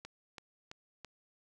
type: click train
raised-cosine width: 0.2 ms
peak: -28 dBFS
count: 4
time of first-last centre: 0.05-1.047 s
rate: 3.01 Hz
effects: none